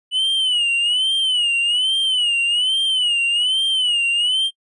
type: tone with vibrato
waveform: triangle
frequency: 2960 Hz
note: F#7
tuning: in tune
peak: -14 dBFS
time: 0.11-4.51 s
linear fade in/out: 50 ms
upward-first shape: sine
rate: 1.2 Hz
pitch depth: 120 cents each way
effects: noise-tail reverb RT60 0.1 s tail -25 dB re dry + resampled to 24000 Hz